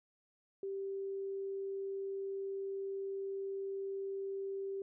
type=tone; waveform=sine; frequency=391 Hz; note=G4; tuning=4 cents flat; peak=-37 dBFS; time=0.63-4.82 s; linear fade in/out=2 ms; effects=none